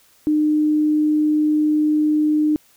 sine tone, 303.7 Hz, D#4, 42 cents flat, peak -14 dBFS, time 0.27-2.56 s, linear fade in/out 0 ms, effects white hiss -55 dBFS RMS until 2.76 s

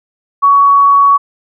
sine tone, 1123 Hz, C#6, 22 cents sharp, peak -4 dBFS, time 0.42-1.18 s, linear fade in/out 20 ms, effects none

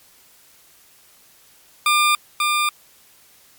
20% pulse tone with echo, 1200 Hz, D6, 37 cents sharp, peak -9 dBFS, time 1.86-2.15 s, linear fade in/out 2 ms, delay 540 ms, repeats 1, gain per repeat -3 dB, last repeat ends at 2.69 s, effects white hiss -52 dBFS RMS until 3.58 s + MP3 96 kbps

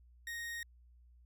40% pulse tone, 1864.7 Hz, A#6, in tune, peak -39 dBFS, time 0.27-0.63 s, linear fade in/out 2 ms, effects added 60 Hz sine -59 dBFS peak until 1.25 s

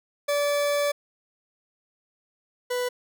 40% pulse tone pair in turn, 578 / 494.6 Hz, D5 / B4, -28 / +3 cents, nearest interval minor third, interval 269 cents, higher first, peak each -21 / -24 dBFS, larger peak first, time 0.28-0.92 / 2.7-2.89 s, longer first, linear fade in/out 10 ms, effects none

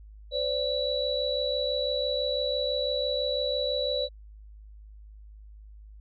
sine tone cluster, 512 / 578 / 3928 Hz, C5 / D5 / B7, -38 / -28 / -10 cents, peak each -30 dBFS, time 0.31-4.09 s, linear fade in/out 50 ms, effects added 52 Hz sine -45 dBFS peak until 6 s

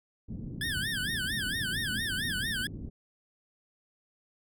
white low-pass noise, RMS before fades -39 dBFS, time 0.28-2.9 s, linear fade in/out 10 ms, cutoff 250 Hz, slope 24 dB/octave
25% pulse tone with vibrato, 1657 Hz, G#6, 4 cents flat, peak -27 dBFS, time 0.61-2.67 s, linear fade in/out 2 ms, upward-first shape sine, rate 4.4 Hz, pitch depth 200 cents each way
effects none

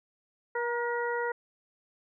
harmonic tone with a mistuned harmonic, 477.7 Hz, A#4, 42 cents sharp, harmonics 1 / 2 / 3 / 4, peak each -31 / -34 / -36 / -37 dBFS, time 0.55-1.32 s, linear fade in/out 5 ms, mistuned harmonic 2, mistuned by -19 cents, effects none

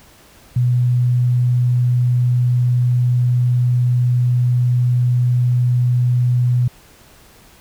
sine tone, 123.3 Hz, B2, 2 cents flat, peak -12 dBFS, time 0.56-6.68 s, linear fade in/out 5 ms, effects pink hiss -47 dBFS RMS until 7.6 s

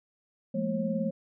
sine tone cluster, 173.8 / 212 / 230.9 / 540 Hz, F3 / G#3 / A#3 / C#5, -8 / +36 / -16 / -45 cents, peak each -34 / -31 / -33 / -33 dBFS, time 0.54-1.11 s, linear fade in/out 10 ms, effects none

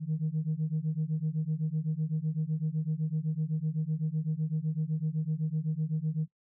sine beating tone pair, 152.5 / 160.4 Hz, D#3 / E3, -34 / -47 cents, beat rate 7.9 Hz, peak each -30 dBFS, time 0-6.28 s, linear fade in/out 50 ms, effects noise-tail reverb RT60 0.1 s tail -25 dB re dry + tanh soft clip ceiling -23 dBFS

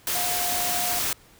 sine tone in noise, 713 Hz, F5, 36 cents sharp, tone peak -30 dBFS, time 0.15-0.99 s, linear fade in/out 2 ms, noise white, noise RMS -26 dBFS, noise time 0.07-1.13 s, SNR -7 dB, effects pink hiss -54 dBFS RMS until 1.39 s

